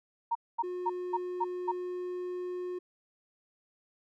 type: tone bursts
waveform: sine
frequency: 931 Hz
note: A#5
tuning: 2 cents flat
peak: -26 dBFS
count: 6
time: 0.31-1.718 s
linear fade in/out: 10 ms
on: 43 ms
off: 230 ms
type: tone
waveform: triangle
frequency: 360 Hz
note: F#4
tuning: 47 cents flat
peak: -32 dBFS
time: 0.63-2.79 s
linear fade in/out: 10 ms
effects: none